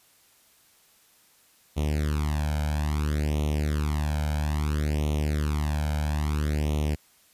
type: tone with flanger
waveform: sawtooth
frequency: 74.9 Hz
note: D2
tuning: 35 cents sharp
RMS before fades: -26 dBFS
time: 1.76-6.96 s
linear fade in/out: 20 ms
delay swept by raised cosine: 0.31 to 1.31 ms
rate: 0.6 Hz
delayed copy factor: +0.95
effects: white hiss -60 dBFS RMS until 7.33 s + resampled to 32000 Hz